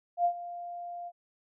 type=tone with ADSR envelope; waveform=sine; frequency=698.5 Hz; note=F5; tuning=in tune; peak=-21 dBFS; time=0.17-1.12 s; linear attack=78 ms; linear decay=81 ms; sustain=-16 dB; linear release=49 ms; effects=none